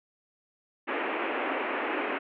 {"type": "band-pass noise", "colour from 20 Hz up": "pink", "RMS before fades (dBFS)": -31, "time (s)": [0.87, 2.19], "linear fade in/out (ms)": 20, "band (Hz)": [270, 2700], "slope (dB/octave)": 48, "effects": []}